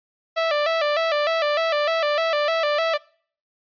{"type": "tone with vibrato", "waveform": "sawtooth", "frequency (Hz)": 622.3, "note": "D#5", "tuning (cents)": 0, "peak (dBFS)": -15, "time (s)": [0.36, 2.98], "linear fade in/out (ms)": 20, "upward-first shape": "square", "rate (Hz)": 3.3, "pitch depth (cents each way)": 92, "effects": ["noise-tail reverb RT60 0.5 s tail -24 dB re dry", "resampled to 11025 Hz"]}